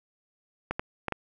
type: clicks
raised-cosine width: 0.5 ms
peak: -14 dBFS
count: 4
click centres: 0.71 / 0.795 / 1.083 / 1.123 s
effects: none